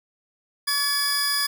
sawtooth tone cluster, 1130 / 1711 / 4927 Hz, C#6 / A6 / D#8, +33 / -49 / -18 cents, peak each -27 / -24 / -20 dBFS, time 0.67-1.47 s, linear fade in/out 10 ms, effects none

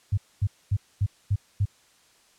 sine tone bursts, 100.1 Hz, G2, 37 cents sharp, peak -19 dBFS, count 6, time 0.12-1.656 s, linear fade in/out 10 ms, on 56 ms, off 240 ms, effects white hiss -60 dBFS RMS until 2.38 s + low-pass 9000 Hz 12 dB/octave

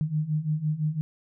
sine beating tone pair, 150 / 155.9 Hz, D3 / D#3, +37 / +4 cents, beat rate 5.9 Hz, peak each -29 / -26 dBFS, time 0.01-1.01 s, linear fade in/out 0 ms, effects none

